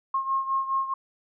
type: beating tone pair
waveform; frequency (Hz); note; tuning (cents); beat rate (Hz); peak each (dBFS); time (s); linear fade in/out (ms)
sine; 1074 / 1078.8; C6 / C#6; +45 / -47; 4.8; -25 / -30; 0.14-0.94; 5
effects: none